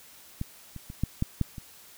clicks, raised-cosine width 5 ms, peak -18 / -27 / -27 / -13 / -13 / -12 / -26 dBFS, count 7, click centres 0.414 / 0.763 / 0.901 / 1.036 / 1.224 / 1.413 / 1.582 s, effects white hiss -52 dBFS RMS until 1.97 s

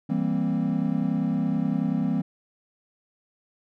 triangle chord, C dominant seventh, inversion first, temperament equal with one note detuned, 164.81 / 196 / 233.1 / 263.1 Hz, E3 / G3 / Bb3 / C4, 0 / 0 / 0 / +10 cents, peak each -26 dBFS, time 0.09-2.22 s, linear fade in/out 10 ms, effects none

